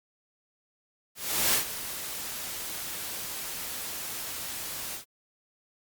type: noise with ADSR envelope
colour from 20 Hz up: white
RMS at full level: -23 dBFS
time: 1.15-5.05 s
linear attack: 380 ms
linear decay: 110 ms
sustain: -13 dB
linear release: 110 ms
effects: Opus 48 kbps